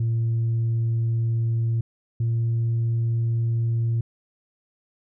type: tone pair in turn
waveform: sine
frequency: 114.8 / 115.53 Hz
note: A#2 / A#2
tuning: -26 / -15 cents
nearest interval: unison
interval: 11 cents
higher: second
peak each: -18 dBFS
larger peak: neither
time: 0-1.81 / 2.2-4.01 s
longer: neither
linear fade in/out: 5 ms
effects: tanh soft clip ceiling -18 dBFS